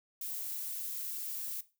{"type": "noise", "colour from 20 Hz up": "violet", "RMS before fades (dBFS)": -39, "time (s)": [0.21, 1.61], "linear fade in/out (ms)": 5, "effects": ["noise-tail reverb RT60 0.3 s tail -17 dB re dry"]}